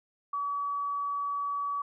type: tone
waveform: sine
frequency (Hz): 1140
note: C#6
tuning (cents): +48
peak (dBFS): -29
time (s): 0.33-1.82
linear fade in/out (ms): 5
effects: none